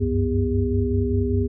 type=tone cluster; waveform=sine; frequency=68 / 93.3 / 98.4 / 246.3 / 403.3 Hz; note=C#2 / F#2 / G2 / B3 / G4; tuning=-33 / +15 / +7 / -5 / +49 cents; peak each=-25 dBFS; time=0-1.48 s; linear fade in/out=20 ms; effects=none